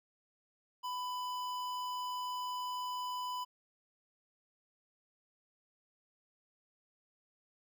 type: tone with notch filter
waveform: square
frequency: 997 Hz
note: B5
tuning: 16 cents sharp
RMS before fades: -39 dBFS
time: 0.83-3.45 s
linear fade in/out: 20 ms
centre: 10000 Hz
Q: 1
effects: none